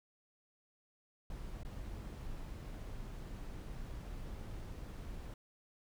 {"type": "noise with dropouts", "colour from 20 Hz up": "brown", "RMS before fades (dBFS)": -45, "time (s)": [1.3, 5.34], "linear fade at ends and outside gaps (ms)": 2, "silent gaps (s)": [1.633, 1.649], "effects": []}